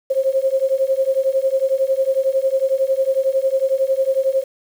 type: beating tone pair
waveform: sine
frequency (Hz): 528 / 539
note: C5 / C#5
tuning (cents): +16 / -49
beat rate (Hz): 11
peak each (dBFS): -18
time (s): 0.1-4.44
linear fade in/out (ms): 10
effects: 7-bit